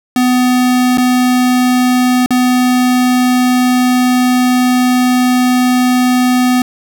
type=tone with dropouts; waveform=square; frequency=250.5 Hz; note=B3; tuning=25 cents sharp; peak=-9 dBFS; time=0.16-6.62 s; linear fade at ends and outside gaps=2 ms; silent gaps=0.974-0.981 / 2.261-2.306 s; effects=none